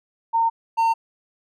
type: tone pair in turn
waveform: sine / triangle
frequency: 914 / 910 Hz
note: A#5 / A#5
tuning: -34 / -42 cents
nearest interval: unison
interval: 8 cents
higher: first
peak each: -16 / -14 dBFS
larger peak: second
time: 0.33-0.5 / 0.77-0.94 s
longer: neither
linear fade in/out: 20 ms
effects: none